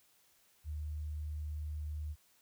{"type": "tone", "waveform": "sine", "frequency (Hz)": 75.7, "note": "D#2", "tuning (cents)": -47, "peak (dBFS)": -37, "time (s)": [0.64, 2.16], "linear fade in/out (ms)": 50, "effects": ["white hiss -69 dBFS RMS until 2.41 s"]}